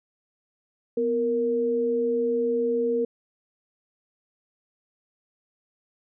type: tone pair together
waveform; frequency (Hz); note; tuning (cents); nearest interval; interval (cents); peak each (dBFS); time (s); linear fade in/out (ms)
sine; 246.9 / 466.5; B3 / A#4; 0 / +1; major seventh; 1101; -29 / -22; 0.97-3.05; 5
effects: none